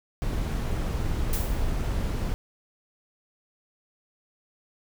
brown noise, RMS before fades -27 dBFS, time 0.22-2.34 s, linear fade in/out 0 ms
blue noise with exponential decay, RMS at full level -30 dBFS, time 1.33-1.75 s, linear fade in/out 2 ms, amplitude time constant 90 ms
effects none

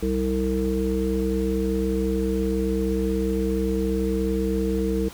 harmonic tone, 64.9 Hz, C2, 13 cents flat, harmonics 1 / 3 / 5 / 7, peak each -27 / -26 / -27 / -26 dBFS, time 0.02-5.09 s, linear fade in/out 10 ms, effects pink hiss -43 dBFS RMS until 5.13 s

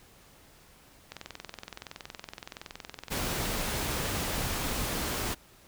click train, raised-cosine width 0.2 ms, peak -22 dBFS, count 71, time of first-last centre 1.12-4.391 s, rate 21.4 Hz
pink noise, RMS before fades -32 dBFS, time 3.1-5.35 s, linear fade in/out 20 ms
effects pink hiss -57 dBFS RMS until 5.67 s

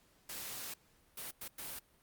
white noise bursts at uneven times, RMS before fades -44 dBFS, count 4, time 0.29-0.74 / 1.17-1.31 / 1.41-1.48 / 1.58-1.79 s, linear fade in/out 5 ms, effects pink hiss -69 dBFS RMS until 2.02 s + Opus 48 kbps

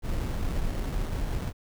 brown noise with sample-and-hold, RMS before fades -29 dBFS, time 0.02-1.53 s, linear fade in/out 50 ms, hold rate 2450 Hz, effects none

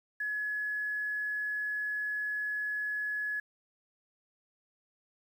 sine tone with quantisation, 1695 Hz, G#6, 35 cents sharp, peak -31 dBFS, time 0.2-3.4 s, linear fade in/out 5 ms, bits 10, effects none

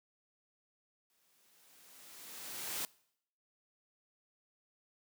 white noise with exponential growth, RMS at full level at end -37 dBFS, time 1.1-2.85 s, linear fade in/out 0 ms, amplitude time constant 380 ms, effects noise-tail reverb RT60 0.7 s tail -23 dB re dry + high-pass 150 Hz 12 dB/octave

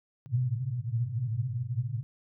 white band-pass noise, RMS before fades -31 dBFS, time 0.26-2.03 s, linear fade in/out 0 ms, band 110 to 130 Hz, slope 96 dB/octave, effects none

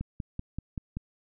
click train, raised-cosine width 5 ms, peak -21 dBFS, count 6, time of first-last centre 0.01-0.97 s, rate 5.21 Hz, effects none

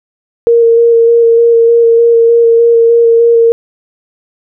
sine tone with vibrato, 464.1 Hz, A#4, 8 cents flat, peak -3 dBFS, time 0.47-3.52 s, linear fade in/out 0 ms, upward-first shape square, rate 3.3 Hz, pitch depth 12 cents each way, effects none

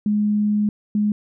sine tone pair in turn, 209.1 / 209.1 Hz, G#3 / G#3, +12 / +12 cents, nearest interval unison, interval 0 cents, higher neither, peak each -16 dBFS, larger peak neither, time 0.06-0.69 / 0.95-1.12 s, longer first, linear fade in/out 2 ms, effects none

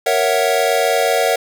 square chord, F# dominant seventh, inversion first, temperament equal, 466.2 / 554.4 / 659.3 / 740 Hz, A#4 / C#5 / E5 / F#5, 0 / 0 / 0 / 0 cents, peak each -20 dBFS, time 0.06-1.36 s, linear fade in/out 5 ms, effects none

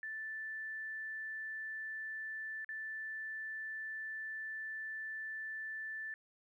sine tone with dropouts, 1760 Hz, A6, in tune, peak -40 dBFS, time 0.03-6.14 s, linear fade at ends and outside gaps 1 ms, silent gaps 2.646-2.69 s, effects 13-bit

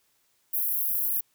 pink high-pass noise, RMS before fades -27 dBFS, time 0.53-1.21 s, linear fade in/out 10 ms, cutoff 11000 Hz, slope 96 dB/octave, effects white hiss -69 dBFS RMS until 1.34 s

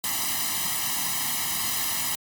white noise with comb filter, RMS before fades -27 dBFS, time 0.04-2.15 s, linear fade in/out 0 ms, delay 1 ms, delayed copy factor +0.95, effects high-pass 100 Hz 12 dB/octave + Opus 48 kbps

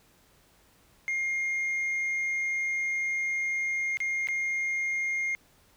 sine tone with dropouts, 2126 Hz, C7, 27 cents sharp, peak -24 dBFS, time 1.08-5.35 s, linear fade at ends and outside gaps 0 ms, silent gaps 3.971-4.003 / 4.272-4.286 s, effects tanh soft clip ceiling -26 dBFS + pink hiss -62 dBFS RMS until 5.76 s

